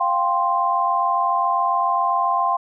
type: chord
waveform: sine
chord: F suspended second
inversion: none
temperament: just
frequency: 698.5 / 785.8 / 1047.7 Hz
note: F5 / G5 / C6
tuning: 0 / +4 / +2 cents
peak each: -23 / -23 / -19 dBFS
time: 0-2.57 s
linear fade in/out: 10 ms
effects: none